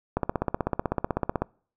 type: click train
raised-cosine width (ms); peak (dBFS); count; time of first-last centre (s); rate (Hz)
1; -10; 21; 0.17-1.42; 16
effects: noise-tail reverb RT60 0.5 s tail -26 dB re dry